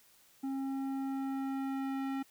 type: tone with low-pass filter sweep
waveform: square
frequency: 269.9 Hz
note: C#4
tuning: 46 cents flat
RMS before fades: -36 dBFS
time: 0.43-2.23 s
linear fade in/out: 10 ms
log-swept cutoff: 680 to 2300 Hz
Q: 0.77
effects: white hiss -64 dBFS RMS until 2.3 s